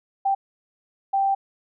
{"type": "tone bursts at uneven times", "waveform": "sine", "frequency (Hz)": 784, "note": "G5", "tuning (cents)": 0, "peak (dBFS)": -18, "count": 2, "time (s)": [[0.25, 0.35], [1.13, 1.35]], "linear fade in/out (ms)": 10, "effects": []}